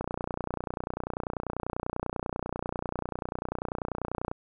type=click train; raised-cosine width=1 ms; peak=-17 dBFS; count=131; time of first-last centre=0.01-4.315 s; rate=30.2 Hz; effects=none